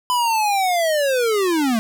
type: linear sweep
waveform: square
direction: down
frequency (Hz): 1005 to 214.6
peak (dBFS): -17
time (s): 0.1-1.79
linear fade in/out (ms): 0
effects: none